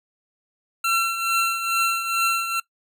25% pulse tone with tremolo, 1354 Hz, E6, 46 cents sharp, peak -14 dBFS, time 0.84-2.6 s, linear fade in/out 5 ms, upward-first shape triangle, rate 2.3 Hz, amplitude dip 65%, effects noise-tail reverb RT60 0.1 s tail -19 dB re dry

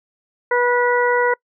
harmonic tone, 487.7 Hz, B4, 22 cents flat, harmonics 1 / 2 / 3 / 4, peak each -17 / -20 / -22 / -23 dBFS, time 0.51-1.34 s, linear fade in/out 5 ms, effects noise-tail reverb RT60 0.1 s tail -26 dB re dry

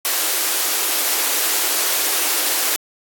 white high-pass noise, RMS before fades -19 dBFS, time 0.05-2.76 s, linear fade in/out 0 ms, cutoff 280 Hz, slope 96 dB/octave, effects AAC 64 kbps

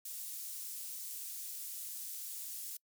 pink high-pass noise, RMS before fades -44 dBFS, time 0.05-2.77 s, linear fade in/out 5 ms, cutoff 8900 Hz, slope 12 dB/octave, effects noise-tail reverb RT60 0.1 s tail -25 dB re dry

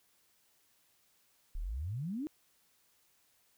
sine exponential sweep, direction up, 32.58 to 324.2 Hz, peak -35 dBFS, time 1.55-2.27 s, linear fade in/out 0 ms, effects white hiss -71 dBFS RMS until 3.57 s

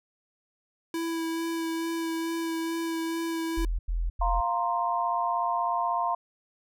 square tone with vibrato, 329.6 Hz, E4, in tune, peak -29 dBFS, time 0.94-3.65 s, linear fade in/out 2 ms, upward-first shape sine, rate 2.3 Hz, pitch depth 12 cents each way
sine tone bursts, 42.24 Hz, E1, 43 cents sharp, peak -25 dBFS, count 3, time 3.57-4.41 s, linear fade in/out 10 ms, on 220 ms, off 90 ms
sine chord, F suspended fourth, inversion none, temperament just, 698.5 / 931.3 / 1047.7 Hz, F5 / Bb5 / C6, 0 / -2 / +2 cents, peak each -29 dBFS, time 4.21-6.15 s, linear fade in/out 5 ms
effects none

